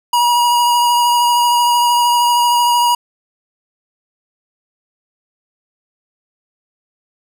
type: tone with vibrato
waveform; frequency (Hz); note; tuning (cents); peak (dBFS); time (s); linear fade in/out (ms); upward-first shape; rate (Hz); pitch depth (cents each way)
square; 960; B5; -49; -11; 0.13-2.95; 5; sine; 13; 14
effects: none